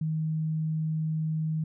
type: tone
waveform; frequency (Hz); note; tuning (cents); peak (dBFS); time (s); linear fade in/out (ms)
sine; 157.5; D#3; +21; -26; 0.01-1.64; 5
effects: none